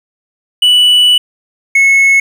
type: tone pair in turn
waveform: triangle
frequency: 2960 / 2191 Hz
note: F#7 / C#7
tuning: 0 / -21 cents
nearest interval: perfect fourth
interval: 521 cents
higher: first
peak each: -3 dBFS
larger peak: neither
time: 0.62-1.18 / 1.75-2.2 s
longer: first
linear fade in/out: 5 ms
effects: 7-bit